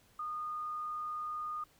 sine tone, 1226 Hz, D#6, 26 cents flat, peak -36 dBFS, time 0.19-1.64 s, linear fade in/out 5 ms, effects pink hiss -66 dBFS RMS until 1.79 s

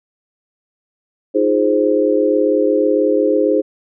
sine chord, F minor seventh, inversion third, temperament equal, 311.1 / 349.2 / 415.3 / 523.3 Hz, Eb4 / F4 / Ab4 / C5, 0 / 0 / 0 / 0 cents, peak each -17 / -22 / -16 / -16 dBFS, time 1.34-3.62 s, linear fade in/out 20 ms, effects none

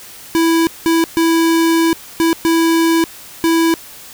square tone bursts at uneven times, 329.6 Hz, E4, in tune, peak -11 dBFS, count 6, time 0.35-0.67 / 0.86-1.04 / 1.17-1.93 / 2.2-2.33 / 2.45-3.04 / 3.44-3.74 s, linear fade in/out 0 ms, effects white hiss -36 dBFS RMS until 4.13 s

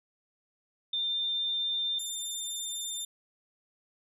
sine / 20% pulse tone pair in turn, 3596 / 3596 Hz, A7 / A7, +37 / +37 cents, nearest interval unison, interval 0 cents, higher neither, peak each -28 dBFS, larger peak neither, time 0.93-1.99 / 1.99-3.05 s, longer neither, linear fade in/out 5 ms, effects none

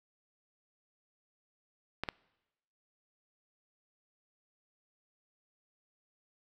clicks, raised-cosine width 0.3 ms, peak -17 dBFS, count 2, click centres 2.036 / 2.088 s, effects noise-tail reverb RT60 1.0 s tail -24 dB re dry

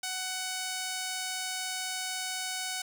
5% pulse tone, 746 Hz, F#5, 14 cents sharp, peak -21 dBFS, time 0.03-2.82 s, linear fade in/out 5 ms, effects none

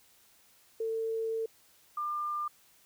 sine tone pair in turn, 448.7 / 1197.9 Hz, A4 / D6, +34 / +34 cents, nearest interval octave + perfect fourth, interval 1700 cents, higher second, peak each -30 / -31 dBFS, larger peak first, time 0.8-1.46 / 1.97-2.48 s, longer first, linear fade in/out 5 ms, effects white hiss -63 dBFS RMS until 2.85 s

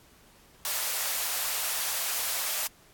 white high-pass noise, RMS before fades -30 dBFS, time 0.65-2.67 s, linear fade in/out 0 ms, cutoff 550 Hz, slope 24 dB/octave, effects pink hiss -58 dBFS RMS until 2.93 s + AAC 64 kbps

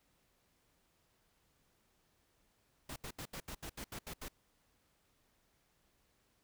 pink noise bursts, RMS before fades -45 dBFS, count 10, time 2.89-4.284 s, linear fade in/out 5 ms, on 71 ms, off 76 ms, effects pink hiss -75 dBFS RMS until 6.43 s

